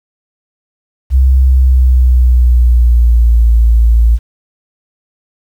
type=tone with pitch glide; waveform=sine; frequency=65.41 to 56.94 Hz; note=C2 to A#1; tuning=0 to -40 cents; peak=-4 dBFS; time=1.1-4.19 s; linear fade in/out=50 ms; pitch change=-240 cents; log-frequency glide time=1.4-3.5 s; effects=7-bit